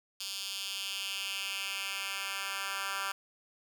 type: tone with high-pass filter sweep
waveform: 10% pulse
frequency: 196 Hz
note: G3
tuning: in tune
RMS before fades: -37 dBFS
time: 0.2-3.12 s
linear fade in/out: 5 ms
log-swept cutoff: 3900 to 1500 Hz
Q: 2.2
effects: none